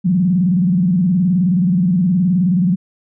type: tone with vibrato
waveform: sine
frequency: 180 Hz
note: F#3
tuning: 47 cents flat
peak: -11 dBFS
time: 0.04-2.76 s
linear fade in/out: 20 ms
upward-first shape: square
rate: 19 Hz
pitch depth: 120 cents each way
effects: none